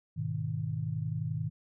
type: chord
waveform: sine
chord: G# minor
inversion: none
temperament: just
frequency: 103.83 / 124.59 / 155.74 Hz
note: G#2 / B2 / D#3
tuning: 0 / +16 / +2 cents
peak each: -36 / -36 / -34 dBFS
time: 0.16-1.5 s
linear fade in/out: 20 ms
effects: none